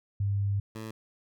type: tone pair in turn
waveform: sine / 15% pulse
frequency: 100 / 110.36 Hz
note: G2 / A2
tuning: +35 / +6 cents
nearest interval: major second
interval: 171 cents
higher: second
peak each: -25 / -31 dBFS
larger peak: first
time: 0.2-0.6 / 0.75-0.91 s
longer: first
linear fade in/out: 5 ms
effects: none